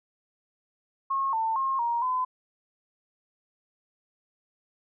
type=tone with pitch steps; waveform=sine; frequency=1085 / 894 / 1072 / 941 / 1016 Hz; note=C#6 / A5 / C6 / A#5 / B5; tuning=-37 / +27 / +42 / +16 / +49 cents; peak=-24 dBFS; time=1.1-2.25 s; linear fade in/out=10 ms; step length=230 ms; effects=none